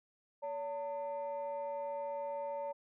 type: tone pair together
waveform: sine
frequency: 569 / 902.4 Hz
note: C#5 / A5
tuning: +45 / +44 cents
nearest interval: minor sixth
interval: 799 cents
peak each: -37 / -40 dBFS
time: 0.42-2.73 s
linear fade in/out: 20 ms
effects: tanh soft clip ceiling -32 dBFS